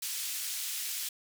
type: band-pass noise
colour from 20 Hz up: white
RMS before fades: -36 dBFS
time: 0.02-1.09 s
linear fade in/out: 5 ms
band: 2500 to 15000 Hz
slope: 12 dB/octave
effects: none